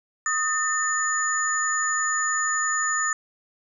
sine tone cluster, 1251 / 1803 / 6920 Hz, D#6 / A6 / A8, +9 / +42 / -30 cents, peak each -26 dBFS, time 0.26-3.13 s, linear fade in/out 2 ms, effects none

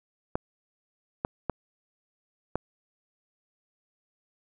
clicks, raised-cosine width 1 ms, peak -13 dBFS, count 4, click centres 0.355 / 1.249 / 1.497 / 2.556 s, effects none

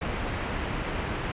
pink low-pass noise, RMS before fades -31 dBFS, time 0.01-1.32 s, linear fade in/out 10 ms, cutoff 2900 Hz, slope 24 dB/octave, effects resampled to 8000 Hz

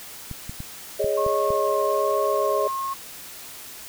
clicks, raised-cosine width 5 ms, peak -21 dBFS, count 6, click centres 0.313 / 0.495 / 0.604 / 1.044 / 1.264 / 1.505 s
sine chord, Ab suspended fourth, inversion none, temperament equal, 415.3 / 554.4 / 622.3 Hz, Ab4 / Db5 / Eb5, 0 / 0 / 0 cents, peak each -25 dBFS, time 0.99-2.68 s, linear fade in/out 10 ms
sine tone with vibrato, 1080 Hz, C#6, 45 cents flat, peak -25 dBFS, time 1.17-2.94 s, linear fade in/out 10 ms, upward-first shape triangle, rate 1.2 Hz, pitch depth 19 cents each way
effects white hiss -40 dBFS RMS until 3.88 s

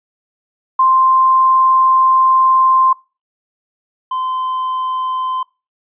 sine / triangle tone pair in turn, 1046.5 / 1032.1 Hz, C6 / C6, 0 / -24 cents, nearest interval unison, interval 24 cents, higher first, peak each -8 / -15 dBFS, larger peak first, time 0.79-2.93 / 4.11-5.43 s, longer first, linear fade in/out 5 ms, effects noise-tail reverb RT60 0.3 s tail -23 dB re dry + resampled to 8000 Hz

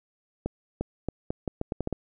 accelerating click train, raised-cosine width 2 ms, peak -15 dBFS, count 10, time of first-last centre 0.46-1.927 s, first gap 350 ms, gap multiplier 0.79, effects none

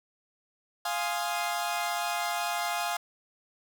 sawtooth chord, F minor seventh, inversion none, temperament equal, 698.5 / 830.6 / 1046.5 / 1244.5 Hz, F5 / Ab5 / C6 / Eb6, 0 / 0 / 0 / 0 cents, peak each -28 / -30 / -34 / -34 dBFS, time 0.85-2.97 s, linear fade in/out 5 ms, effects none

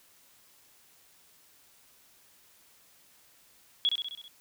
sine tone with echo, 3353 Hz, G#7, 16 cents sharp, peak -22 dBFS, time 3.85-3.89 s, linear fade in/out 0 ms, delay 65 ms, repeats 6, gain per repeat -4 dB, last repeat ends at 4.28 s, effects white hiss -61 dBFS RMS until 4.4 s

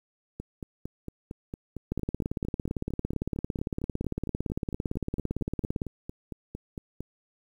two click trains, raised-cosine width 3 ms, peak -16 / -23 dBFS, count 70 / 30, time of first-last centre 1.92-5.818 / 0.4-7.006 s, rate 17.7 / 4.39 Hz, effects 9-bit

